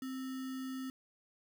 sine tone with sample-and-hold, 261.6 Hz, C4, in tune, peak -38 dBFS, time 0.02-0.9 s, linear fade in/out 2 ms, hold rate 1575 Hz, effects none

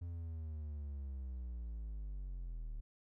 triangle linear sweep, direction down, 87 to 36.71 Hz, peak -39 dBFS, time 0.01-2.81 s, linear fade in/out 10 ms, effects none

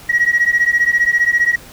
sine beating tone pair, 1900 / 1915 Hz, A#6 / A#6, +33 / +46 cents, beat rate 15 Hz, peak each -13 dBFS, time 0.09-1.56 s, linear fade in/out 10 ms, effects tanh soft clip ceiling -6 dBFS + pink hiss -39 dBFS RMS until 1.72 s

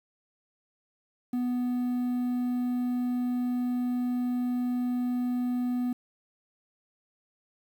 triangle tone with quantisation, 246.9 Hz, B3, in tune, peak -24 dBFS, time 1.33-5.93 s, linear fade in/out 5 ms, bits 9, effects none

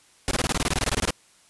pink noise bursts, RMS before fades -23 dBFS, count 16, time 0.28-1.106 s, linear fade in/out 0 ms, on 31 ms, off 22 ms, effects white hiss -57 dBFS RMS until 1.49 s + resampled to 24000 Hz

